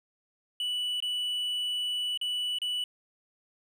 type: tone with dropouts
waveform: triangle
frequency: 2960 Hz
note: F#7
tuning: in tune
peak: -27 dBFS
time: 0.6-2.84 s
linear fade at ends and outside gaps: 2 ms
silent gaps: 1.003-1.024 / 2.175-2.213 / 2.586-2.617 s
effects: none